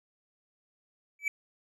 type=tone with exponential growth; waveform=triangle; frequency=2300 Hz; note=D7; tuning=37 cents flat; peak=-21 dBFS; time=1.19-1.28 s; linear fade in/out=2 ms; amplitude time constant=19 ms; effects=none